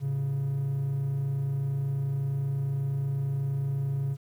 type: tone pair together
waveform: triangle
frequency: 110.22 / 138.59 Hz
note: A2 / C#3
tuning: +3 / 0 cents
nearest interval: major third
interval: 397 cents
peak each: -33 / -24 dBFS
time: 0-4.17 s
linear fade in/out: 50 ms
effects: tanh soft clip ceiling -20 dBFS + 10-bit